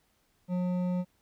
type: tone with hard clipping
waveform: sine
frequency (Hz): 180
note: F#3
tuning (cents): -47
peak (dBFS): -29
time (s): 0.48-1.05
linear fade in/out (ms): 50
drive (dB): 9
effects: pink hiss -71 dBFS RMS until 1.21 s